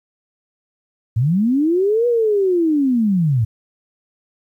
sine linear two-way sweep, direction up then down, 103.3 to 487.8 to 103.3 Hz, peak -13 dBFS, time 1.16-3.45 s, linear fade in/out 10 ms, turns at 2.07 s, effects 9-bit

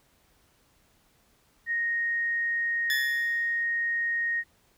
sine tone, 1864.7 Hz, A#6, in tune, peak -25 dBFS, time 1.66-4.44 s, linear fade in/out 50 ms
20% pulse tone with exponential decay, 1729 Hz, A6, 31 cents flat, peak -20 dBFS, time 2.9-3.64 s, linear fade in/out 1 ms, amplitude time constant 160 ms
effects pink hiss -65 dBFS RMS until 4.77 s

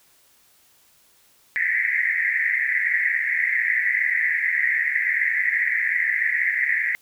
pink band-pass noise, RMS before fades -22 dBFS, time 1.56-6.95 s, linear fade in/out 0 ms, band 1800 to 2100 Hz, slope 96 dB/octave, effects white hiss -58 dBFS RMS until 7.01 s

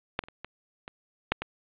clicks, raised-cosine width 0.3 ms, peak -10 / -24 / -28 / -21 / -23 / -6 / -16 dBFS, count 7, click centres 0.191 / 0.238 / 0.285 / 0.446 / 0.879 / 1.32 / 1.42 s, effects resampled to 8000 Hz + 8-bit

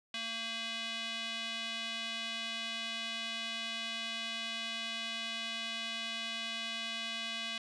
square tone with band-pass filter, 227.5 Hz, A#3, 42 cents flat, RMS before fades -39 dBFS, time 0.14-7.58 s, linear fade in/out 2 ms, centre 3200 Hz, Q 2.5, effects resampled to 24000 Hz

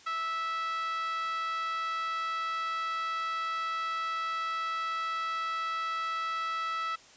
10% pulse tone with high-pass filter, 656 Hz, E5, 9 cents flat, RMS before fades -33 dBFS, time 0.06-6.96 s, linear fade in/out 10 ms, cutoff 1300 Hz, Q 4.8, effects white hiss -55 dBFS RMS until 7.16 s + resampled to 16000 Hz

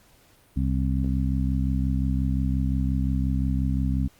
harmonic tone, 65.7 Hz, C2, 8 cents sharp, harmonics 1 / 2 / 3 / 4, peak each -24 / -27 / -29 / -30 dBFS, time 0.56-4.08 s, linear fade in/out 10 ms, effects pink hiss -58 dBFS RMS until 4.19 s + Opus 48 kbps

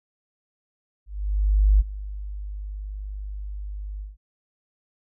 sine tone with ADSR envelope, 50.4 Hz, G1, 49 cents sharp, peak -12 dBFS, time 1.06-4.17 s, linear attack 740 ms, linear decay 23 ms, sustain -18 dB, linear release 160 ms, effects none

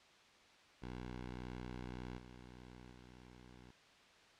10% pulse tone with level steps, 61.74 Hz, B1, in tune, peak -37 / -46 / -49 dBFS, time 0.82-3.71 s, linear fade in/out 5 ms, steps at 2.18 / 2.91 s, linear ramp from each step 2 ms, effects white hiss -64 dBFS RMS until 4.39 s + low-pass 4000 Hz 12 dB/octave

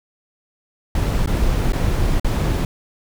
brown noise with dropouts, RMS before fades -18 dBFS, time 0.95-2.65 s, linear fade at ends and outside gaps 2 ms, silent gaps 1.261-1.273 / 1.722-1.732 / 2.198-2.245 s, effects none

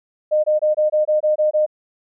sine tone bursts, 611 Hz, D#5, 32 cents flat, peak -13 dBFS, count 9, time 0.31-1.664 s, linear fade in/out 20 ms, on 130 ms, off 23 ms, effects none

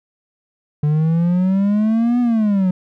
triangle exponential two-way sweep, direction up then down, 146.83 to 246.9 to 180.3 Hz, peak -11 dBFS, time 0.83-2.71 s, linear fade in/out 5 ms, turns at 2.2 s, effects none

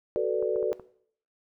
sine chord, B minor seventh, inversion second, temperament equal with one note detuned, 373.6 / 440 / 493.9 / 587.3 Hz, F#4 / A4 / B4 / D5, +17 / 0 / 0 / 0 cents, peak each -30 / -28 / -30 / -31 dBFS, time 0.16-0.73 s, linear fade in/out 0 ms
clicks, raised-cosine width 1 ms, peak -31 dBFS, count 5, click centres 0.426 / 0.56 / 0.628 / 0.719 / 0.797 s
effects noise-tail reverb RT60 0.6 s tail -19 dB re dry

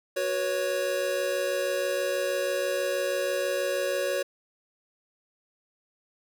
square chord, F# suspended fourth, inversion none, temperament equal with one note detuned, 370 / 488.2 / 554.4 Hz, F#4 / B4 / C#5, 0 / -20 / 0 cents, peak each -34 / -34 / -28 dBFS, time 0.16-4.23 s, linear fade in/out 10 ms, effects none

